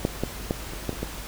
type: clicks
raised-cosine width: 2 ms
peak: -8 / -11 / -10 / -23 / -12 / -23 / -14 dBFS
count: 7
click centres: 0.051 / 0.236 / 0.509 / 0.735 / 0.893 / 0.929 / 1.03 s
effects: added 50 Hz sine -38 dBFS peak until 1.27 s + pink hiss -38 dBFS RMS until 1.27 s